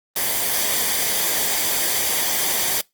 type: noise with comb filter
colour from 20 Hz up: white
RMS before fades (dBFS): -21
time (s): 0.16-2.81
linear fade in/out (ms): 2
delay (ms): 0.74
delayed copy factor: -0.5
effects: noise-tail reverb RT60 0.2 s tail -24 dB re dry + Opus 24 kbps